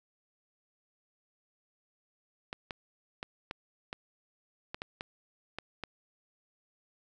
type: clicks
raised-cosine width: 0.3 ms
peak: -21 dBFS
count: 10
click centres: 2.529 / 2.708 / 3.229 / 3.511 / 3.929 / 4.745 / 4.819 / 5.009 / 5.586 / 5.837 s
effects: none